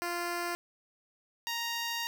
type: tone pair in turn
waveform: 10% pulse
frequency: 347.3 / 933.6 Hz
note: F4 / A#5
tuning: -10 / +2 cents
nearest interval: octave + perfect fourth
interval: 1712 cents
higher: second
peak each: -24 dBFS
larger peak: neither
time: 0.02-0.55 / 1.47-2.07 s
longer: second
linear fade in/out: 0 ms
effects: 10-bit